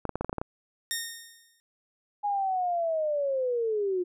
clicks, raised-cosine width 1 ms, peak -16 dBFS, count 9, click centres 0.053 / 0.093 / 0.156 / 0.21 / 0.246 / 0.295 / 0.329 / 0.383 / 0.415 s
10% pulse tone with exponential decay, 1842 Hz, A#6, 21 cents flat, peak -18 dBFS, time 0.91-1.6 s, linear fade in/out 0 ms, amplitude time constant 150 ms
sine linear sweep, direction down, 830.6 to 350.6 Hz, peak -25 dBFS, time 2.23-4.04 s, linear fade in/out 20 ms
effects none

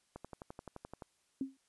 click train, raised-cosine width 1 ms, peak -31 dBFS, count 11, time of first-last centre 0.16-1.022 s, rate 11.6 Hz
sine tone with exponential decay, 268.2 Hz, C4, 43 cents sharp, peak -30 dBFS, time 1.41-1.57 s, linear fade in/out 2 ms, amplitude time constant 33 ms
effects white hiss -75 dBFS RMS until 1.68 s + resampled to 24000 Hz

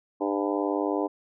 harmonic tone with a mistuned harmonic, 100.2 Hz, G2, 38 cents sharp, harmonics 3 / 4 / 5 / 6 / 7 / 8 / 9 / 10, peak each -28 / -30 / -32 / -34 / -35 / -36 / -37 / -38 dBFS, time 0.2-1.08 s, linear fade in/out 20 ms, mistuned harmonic 8, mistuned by +39 cents, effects none

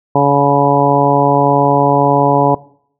harmonic tone with a mistuned harmonic, 141.7 Hz, C#3, 38 cents sharp, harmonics 1 / 2 / 3 / 4 / 5 / 6 / 7, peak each -16 / -16 / -16 / -16 / -16 / -16 / -16 dBFS, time 0.15-2.55 s, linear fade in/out 5 ms, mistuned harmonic 7, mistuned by -16 cents, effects noise-tail reverb RT60 0.6 s tail -20 dB re dry

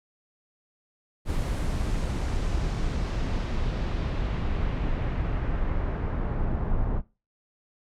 brown noise with low-pass filter sweep, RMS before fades -27 dBFS, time 1.25-7.02 s, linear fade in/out 50 ms, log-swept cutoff 12000 to 1100 Hz, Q 1, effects noise-tail reverb RT60 0.3 s tail -20 dB re dry

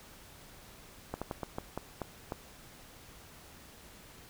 slowing click train, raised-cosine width 1 ms, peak -21 dBFS, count 8, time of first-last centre 1.14-2.321 s, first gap 76 ms, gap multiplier 1.26, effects pink hiss -54 dBFS RMS until 4.29 s

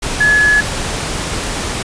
sine tone in noise, 1700 Hz, G#6, 40 cents sharp, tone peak -8 dBFS, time 0.2-0.61 s, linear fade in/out 10 ms, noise pink, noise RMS -20 dBFS, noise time 0.02-1.83 s, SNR +9 dB, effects resampled to 22050 Hz

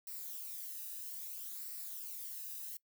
violet noise with flanger, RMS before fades -45 dBFS, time 0.07-2.77 s, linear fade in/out 2 ms, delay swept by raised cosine 0.3 to 0.92 ms, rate 0.61 Hz, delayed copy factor -0.55, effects noise-tail reverb RT60 0.1 s tail -22 dB re dry

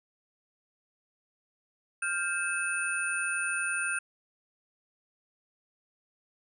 sine tone cluster, 1401 / 1573 / 2602 / 9230 Hz, F6 / G6 / E7 / D9, +5 / +6 / -23 / -31 cents, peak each -33 / -33 / -34 / -36 dBFS, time 2.02-3.99 s, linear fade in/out 5 ms, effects none

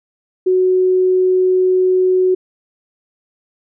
sine tone, 370 Hz, F#4, in tune, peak -10 dBFS, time 0.46-2.35 s, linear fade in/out 10 ms, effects none

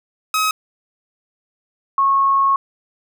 sawtooth / sine tone pair in turn, 1272 / 1095.1 Hz, D#6 / C#6, +38 / -21 cents, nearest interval minor third, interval 259 cents, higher first, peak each -12 dBFS, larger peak neither, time 0.34-0.51 / 1.98-2.56 s, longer second, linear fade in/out 2 ms, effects none

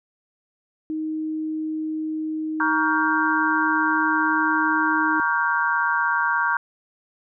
sine tone, 312.8 Hz, D#4, 9 cents sharp, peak -24 dBFS, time 0.9-5.2 s, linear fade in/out 0 ms
sine chord, G half-diminished seventh, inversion first, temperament just, 940.8 / 1128.9 / 1411.2 / 1568 Hz, Bb5 / Db6 / F6 / G6, +16 / +31 / +18 / 0 cents, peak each -24 / -26 / -25 / -23 dBFS, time 2.6-6.57 s, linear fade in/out 2 ms
effects none

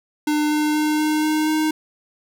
square tone with pitch steps, 300 / 302.1 / 304.2 / 306.3 / 308.4 / 310.6 Hz, D4 / D4 / D#4 / D#4 / D#4 / D#4, +37 / +49 / -39 / -27 / -15 / -3 cents, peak -18 dBFS, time 0.27-1.71 s, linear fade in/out 5 ms, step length 240 ms, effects none

